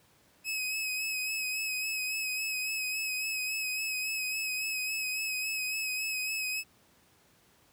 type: tone with vibrato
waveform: sawtooth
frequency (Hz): 2552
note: D#7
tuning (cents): +43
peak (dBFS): -28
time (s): 0.44-6.64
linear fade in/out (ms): 50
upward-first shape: sine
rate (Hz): 3.6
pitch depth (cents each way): 32
effects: pink hiss -64 dBFS RMS until 7.72 s + high-pass 80 Hz 12 dB/octave